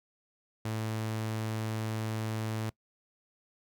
sawtooth tone, 110 Hz, A2, in tune, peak -28 dBFS, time 0.65-2.7 s, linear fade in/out 5 ms, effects noise-tail reverb RT60 0.1 s tail -23 dB re dry

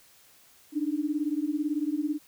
sine beating tone pair, 290 / 308 Hz, D4 / D#4, -22 / -17 cents, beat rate 18 Hz, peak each -29 dBFS, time 0.72-2.19 s, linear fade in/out 50 ms, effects white hiss -58 dBFS RMS until 2.27 s

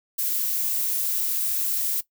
violet noise, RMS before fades -25 dBFS, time 0.18-2.01 s, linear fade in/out 10 ms, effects noise-tail reverb RT60 0.1 s tail -17 dB re dry

